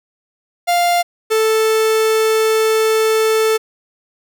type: tone pair in turn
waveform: 45% pulse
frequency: 698.5 / 440 Hz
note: F5 / A4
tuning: 0 / 0 cents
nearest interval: minor sixth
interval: 800 cents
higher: first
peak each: -12 dBFS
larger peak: neither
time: 0.67-1.03 / 1.3-3.58 s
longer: second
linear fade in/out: 20 ms
effects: none